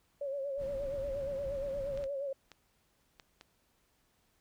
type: tone with vibrato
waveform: sine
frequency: 554.4 Hz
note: C#5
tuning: in tune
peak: -34 dBFS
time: 0.21-2.33 s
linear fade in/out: 5 ms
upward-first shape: sine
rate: 8.5 Hz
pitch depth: 62 cents each way
type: noise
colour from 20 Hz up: brown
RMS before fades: -46 dBFS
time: 0.57-2.08 s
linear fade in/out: 50 ms
type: clicks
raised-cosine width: 0.2 ms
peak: -33 dBFS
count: 5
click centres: 1.975 / 2.04 / 2.517 / 3.198 / 3.411 s
effects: pink hiss -73 dBFS RMS until 4.4 s